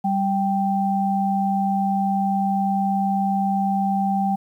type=tone pair together; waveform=sine; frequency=195.47 / 784 Hz; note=G3 / G5; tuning=-5 / 0 cents; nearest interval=2 octaves; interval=2405 cents; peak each=-21 dBFS; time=0.04-4.36 s; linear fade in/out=10 ms; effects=9-bit